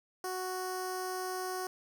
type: tone with notch filter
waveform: 10% pulse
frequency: 370 Hz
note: F#4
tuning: in tune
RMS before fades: -37 dBFS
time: 0.24-1.67 s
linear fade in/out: 2 ms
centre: 2400 Hz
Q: 0.61
effects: none